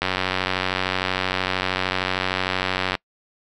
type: click train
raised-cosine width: 0.3 ms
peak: -5 dBFS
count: 274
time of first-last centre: 0.02-2.952 s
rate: 93.1 Hz
effects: noise-tail reverb RT60 0.1 s tail -26 dB re dry